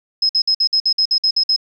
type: tone bursts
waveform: sine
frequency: 5130 Hz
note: E8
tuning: 48 cents flat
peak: -12 dBFS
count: 11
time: 0.22-1.563 s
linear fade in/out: 5 ms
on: 73 ms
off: 54 ms
effects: 9-bit